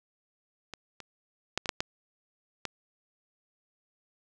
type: clicks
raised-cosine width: 0.2 ms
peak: -22 / -25 / -10 / -17 / -8 / -11 / -15 dBFS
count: 7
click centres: 0.737 / 1.003 / 1.576 / 1.658 / 1.692 / 1.805 / 2.653 s
effects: none